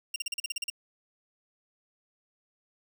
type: tone bursts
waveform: 20% pulse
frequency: 2778 Hz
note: F7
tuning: 10 cents flat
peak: -25 dBFS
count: 10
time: 0.14-0.701 s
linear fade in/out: 5 ms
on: 21 ms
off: 39 ms
effects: none